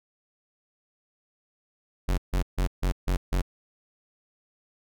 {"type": "tone bursts", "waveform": "45% pulse", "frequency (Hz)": 45.86, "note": "F#1", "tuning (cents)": -15, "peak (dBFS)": -22, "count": 6, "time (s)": [2.08, 3.418], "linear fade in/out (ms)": 10, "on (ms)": 98, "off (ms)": 150, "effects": []}